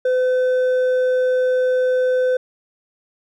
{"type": "tone with hard clipping", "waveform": "sine", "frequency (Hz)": 508, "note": "B4", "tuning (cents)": 49, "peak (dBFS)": -16, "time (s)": [0.05, 2.37], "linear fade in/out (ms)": 5, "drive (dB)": 4, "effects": []}